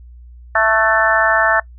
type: harmonic tone with a mistuned harmonic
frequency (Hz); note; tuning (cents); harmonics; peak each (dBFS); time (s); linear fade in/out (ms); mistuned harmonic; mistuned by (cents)
221.1; A3; +9; 3 / 4 / 5 / 6 / 7 / 8; -17 / -20 / -21 / -19 / -19 / -16; 0.55-1.6; 5; 7; -38
effects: noise-tail reverb RT60 0.1 s tail -22 dB re dry + added 60 Hz sine -36 dBFS peak until 1.78 s